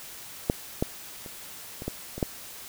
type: clicks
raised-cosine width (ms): 2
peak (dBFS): -8 / -10 / -28 / -23 / -16 / -22 / -10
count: 7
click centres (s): 0.499 / 0.825 / 1.262 / 1.821 / 1.88 / 2.18 / 2.228
effects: white hiss -43 dBFS RMS until 2.68 s